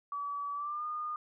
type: tone with pitch glide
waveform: sine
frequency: 1145 to 1220.1 Hz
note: D6 to D#6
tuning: -44 to -34 cents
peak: -34 dBFS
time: 0.12-1.16 s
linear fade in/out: 2 ms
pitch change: +110 cents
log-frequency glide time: 0.54-0.85 s
effects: none